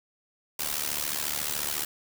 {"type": "noise with amplitude modulation", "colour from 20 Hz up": "white", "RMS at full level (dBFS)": -27, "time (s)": [0.59, 1.85], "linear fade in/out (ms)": 5, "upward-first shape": "sine", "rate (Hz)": 74.1, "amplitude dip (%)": 85, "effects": []}